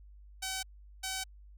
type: tone pair in turn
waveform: 5% pulse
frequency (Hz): 761 / 761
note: F#5 / F#5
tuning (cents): +48 / +48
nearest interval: unison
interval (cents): 0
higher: neither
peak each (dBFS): -23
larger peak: neither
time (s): 0.42-0.63 / 1.03-1.24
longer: neither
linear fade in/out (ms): 10
effects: added 50 Hz sine -51 dBFS peak until 1.57 s